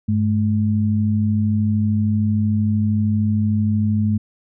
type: tone pair together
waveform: sine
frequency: 101.04 / 214.1 Hz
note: G#2 / A3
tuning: -47 / -47 cents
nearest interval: octave + minor second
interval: 1300 cents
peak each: -18 dBFS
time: 0.08-4.18 s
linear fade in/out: 10 ms
effects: none